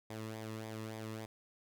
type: tone with flanger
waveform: sawtooth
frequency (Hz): 110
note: A2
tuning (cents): 0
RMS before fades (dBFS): -44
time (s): 0.1-1.26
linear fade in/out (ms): 5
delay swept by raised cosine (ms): 0.7 to 1.35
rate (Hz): 3.5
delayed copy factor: -0.6
effects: none